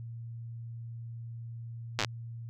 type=slowing click train; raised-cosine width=0.2 ms; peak=-11 dBFS; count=7; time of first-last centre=1.99-2.047 s; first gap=8 ms; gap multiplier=1.07; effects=added 116 Hz sine -39 dBFS peak until 2.49 s